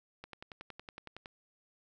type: click train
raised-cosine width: 0.3 ms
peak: -29 dBFS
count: 12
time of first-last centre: 0.24-1.259 s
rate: 10.8 Hz
effects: none